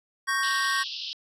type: chord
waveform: square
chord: G diminished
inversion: second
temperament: equal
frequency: 1108.7 / 1568 / 1864.7 Hz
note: Db6 / G6 / Bb6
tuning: 0 / 0 / 0 cents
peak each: -29 dBFS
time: 0.27-0.84 s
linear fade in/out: 20 ms
type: band-pass noise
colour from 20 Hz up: pink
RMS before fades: -35 dBFS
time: 0.43-1.13 s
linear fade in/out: 0 ms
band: 2800 to 5300 Hz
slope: 96 dB/octave
effects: low-pass 10000 Hz 12 dB/octave